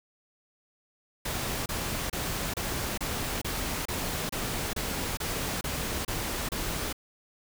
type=noise bursts; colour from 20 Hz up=pink; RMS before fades=-32 dBFS; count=13; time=1.25-6.928 s; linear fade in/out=5 ms; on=410 ms; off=29 ms; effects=none